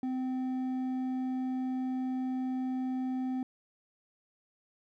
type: tone with hard clipping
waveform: sine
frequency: 257.5 Hz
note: C4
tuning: 28 cents flat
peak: -32 dBFS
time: 0.03-3.43 s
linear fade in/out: 2 ms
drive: 5 dB
effects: none